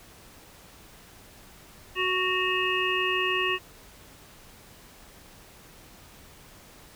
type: harmonic tone with a mistuned harmonic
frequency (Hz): 370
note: F#4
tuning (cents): 0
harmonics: 1 / 3 / 5 / 7 / 8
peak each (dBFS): -30 / -30 / -30 / -30 / -30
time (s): 1.95-3.59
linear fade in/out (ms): 50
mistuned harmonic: 8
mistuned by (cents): -74
effects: pink hiss -51 dBFS RMS until 6.95 s